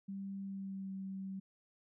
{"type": "tone with pitch glide", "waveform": "sine", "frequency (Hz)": [195.9, 192.31], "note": ["G3", "G3"], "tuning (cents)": [-1, -33], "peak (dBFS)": -40, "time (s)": [0.08, 1.4], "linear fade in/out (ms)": 10, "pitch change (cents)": -32, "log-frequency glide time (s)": [0.42, 0.9], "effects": []}